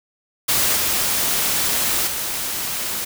white noise with level steps, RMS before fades -18 / -20 / -25 dBFS, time 0.48-3.05 s, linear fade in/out 10 ms, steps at 0.75 / 2.06 s, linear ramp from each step 20 ms, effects none

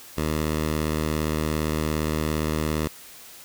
10% pulse tone, 77.4 Hz, D#2, 9 cents flat, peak -15 dBFS, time 0.17-2.88 s, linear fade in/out 10 ms, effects white hiss -45 dBFS RMS until 3.44 s

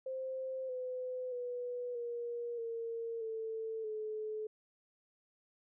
sine tone with pitch steps, 523.3 / 506.6 / 490.5 / 474.9 / 459.8 / 445.2 / 431 Hz, C5 / B4 / B4 / A#4 / A#4 / A4 / A4, 0 / +44 / -12 / +32 / -24 / +20 / -36 cents, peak -37 dBFS, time 0.06-4.47 s, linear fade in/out 5 ms, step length 630 ms, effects none

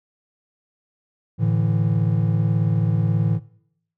triangle chord, A suspended fourth, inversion none, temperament equal with one note detuned, 110 / 146.24 / 164.81 Hz, A2 / D3 / E3, 0 / -7 / 0 cents, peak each -17 / -22 / -20 dBFS, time 1.38-3.4 s, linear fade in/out 50 ms, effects noise-tail reverb RT60 0.7 s tail -20 dB re dry

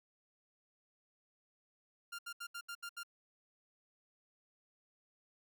sawtooth tone bursts, 1396.9 Hz, F6, in tune, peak -39 dBFS, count 7, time 2.12-3.034 s, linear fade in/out 10 ms, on 68 ms, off 73 ms, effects none

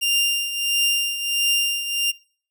sawtooth tone with tremolo, 2794 Hz, F7, in tune, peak -13 dBFS, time 0.01-2.12 s, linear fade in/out 20 ms, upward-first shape triangle, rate 1.5 Hz, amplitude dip 70%, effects noise-tail reverb RT60 0.5 s tail -24 dB re dry

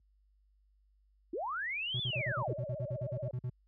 sine linear two-way sweep, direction up then down, 290.9 to 3534 to 290.9 Hz, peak -34 dBFS, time 1.33-2.53 s, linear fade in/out 5 ms, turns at 2.01 s
triangle tone bursts, 124.5 Hz, B2, 14 cents sharp, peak -31 dBFS, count 15, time 1.94-3.497 s, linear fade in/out 5 ms, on 59 ms, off 48 ms
sine tone with vibrato, 595 Hz, D5, 22 cents sharp, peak -39 dBFS, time 2.13-3.31 s, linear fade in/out 2 ms, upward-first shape sine, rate 16 Hz, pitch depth 120 cents each way
effects added 50 Hz sine -57 dBFS peak until 3.67 s + high-pass 80 Hz 12 dB/octave

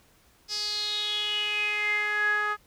sawtooth tone with band-pass filter sweep, 418.8 Hz, G#4, 15 cents sharp, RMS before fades -28 dBFS, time 0.48-2.57 s, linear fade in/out 50 ms, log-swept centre 5100 to 1400 Hz, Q 8.4, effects pink hiss -61 dBFS RMS until 2.66 s

